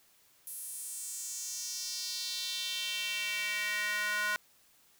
square tone with high-pass filter sweep, 208.9 Hz, G#3, 10 cents sharp, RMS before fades -36 dBFS, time 0.47-4.36 s, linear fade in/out 0 ms, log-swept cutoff 11000 to 1400 Hz, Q 3.1, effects white hiss -65 dBFS RMS until 4.99 s

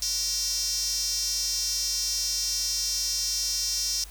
square tone with high-pass filter, 211.2 Hz, G#3, 29 cents sharp, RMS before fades -28 dBFS, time 0.02-4.04 s, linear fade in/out 2 ms, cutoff 5400 Hz, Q 7, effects added 50 Hz sine -43 dBFS peak until 4.1 s + white hiss -49 dBFS RMS until 4.1 s

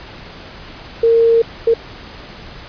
sine tone bursts at uneven times, 459.4 Hz, A#4, 25 cents flat, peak -8 dBFS, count 2, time 1.03-1.42 / 1.67-1.74 s, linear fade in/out 5 ms, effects pink hiss -35 dBFS RMS until 2.68 s + resampled to 11025 Hz

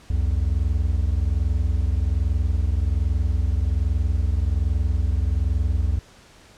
triangle tone pair together, 63.4 / 84.63 Hz, B1 / E2, +46 / +46 cents, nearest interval perfect fourth, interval 500 cents, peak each -19 / -20 dBFS, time 0.1-5.99 s, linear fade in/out 5 ms, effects pink hiss -50 dBFS RMS until 6.57 s + low-pass 8000 Hz 12 dB/octave

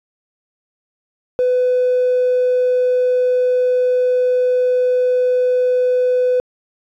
triangle tone, 501 Hz, B4, 25 cents sharp, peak -9 dBFS, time 1.39-6.4 s, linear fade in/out 0 ms, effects tanh soft clip ceiling -9 dBFS

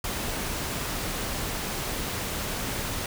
pink noise, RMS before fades -31 dBFS, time 0.04-3.06 s, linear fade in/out 2 ms, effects none

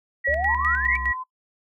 sine tone with tremolo, 1924 Hz, B6, 46 cents flat, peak -21 dBFS, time 0.24-1.14 s, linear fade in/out 20 ms, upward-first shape square, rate 4.9 Hz, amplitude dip 70%
sine exponential sweep, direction up, 537 to 2349 Hz, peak -23 dBFS, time 0.27-0.97 s, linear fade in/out 5 ms
triangle tone with pitch glide, 73.42 to 66.17 Hz, D2 to C2, 0 to +20 cents, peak -28 dBFS, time 0.28-1.12 s, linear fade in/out 10 ms, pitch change -180 cents, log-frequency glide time 0.72-0.89 s
sine tone, 1025 Hz, C6, 36 cents flat, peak -30 dBFS, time 0.48-1.24 s, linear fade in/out 20 ms
effects noise-tail reverb RT60 0.1 s tail -18 dB re dry

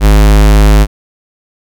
square tone, 51.91 Hz, G#1, in tune, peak -3 dBFS, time 0-0.87 s, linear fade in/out 50 ms, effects none

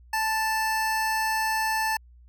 25% pulse tone, 880 Hz, A5, in tune, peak -20 dBFS, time 0.13-1.97 s, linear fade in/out 5 ms, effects added 60 Hz sine -49 dBFS peak until 2.28 s

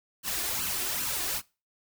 white noise with flanger, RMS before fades -31 dBFS, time 0.23-1.42 s, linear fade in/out 50 ms, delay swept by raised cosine 0.68 to 2.88 ms, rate 2.5 Hz, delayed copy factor +0.65, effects noise-tail reverb RT60 0.3 s tail -22 dB re dry

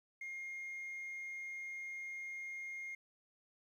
sine tone, 2130 Hz, C7, 30 cents sharp, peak -40 dBFS, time 0.21-2.95 s, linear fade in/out 5 ms, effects tanh soft clip ceiling -41 dBFS + 12-bit

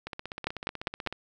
two click trains, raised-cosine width 0.3 ms, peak -12 / -20 dBFS, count 4 / 18, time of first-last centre 0.47-1.072 / 0.07-1.126 s, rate 4.98 / 16.1 Hz, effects none

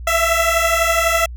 15% pulse beating tone pair, 659.3 / 671.3 Hz, E5 / E5, 0 / +31 cents, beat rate 12 Hz, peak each -11 dBFS, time 0.07-1.26 s, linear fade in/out 5 ms, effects added 60 Hz sine -28 dBFS peak until 1.36 s

